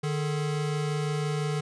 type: tone pair together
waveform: square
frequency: 150.9 / 426.8 Hz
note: D3 / G#4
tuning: +47 / +47 cents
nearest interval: octave + tritone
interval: 1800 cents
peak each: -28 / -35 dBFS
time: 0.03-1.61 s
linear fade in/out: 10 ms
effects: resampled to 22050 Hz